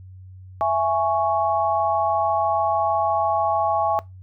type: chord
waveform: sine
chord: C# minor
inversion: first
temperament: just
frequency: 665.2 / 831.5 / 1108.7 Hz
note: E5 / G#5 / C#6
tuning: +16 / +2 / 0 cents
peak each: -22 / -21 / -24 dBFS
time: 0.61-3.99 s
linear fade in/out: 0 ms
effects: noise-tail reverb RT60 0.2 s tail -21 dB re dry + added 93 Hz sine -39 dBFS peak until 4.22 s